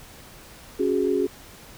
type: chord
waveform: sine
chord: C# suspended fourth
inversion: none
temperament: just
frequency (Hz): 277.2 / 369.6 / 415.8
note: C#4 / F#4 / G#4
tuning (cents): 0 / -2 / +2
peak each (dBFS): -26 / -23 / -24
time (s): 0.79-1.27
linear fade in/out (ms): 10
effects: pink hiss -46 dBFS RMS until 1.77 s